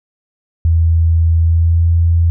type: tone with pitch glide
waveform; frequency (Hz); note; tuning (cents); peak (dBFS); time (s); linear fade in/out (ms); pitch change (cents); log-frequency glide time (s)
sine; 82.41 to 84.04; E2 to E2; 0 to +34; -8; 0.65-2.3; 0; +34; 1.39-1.87
effects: none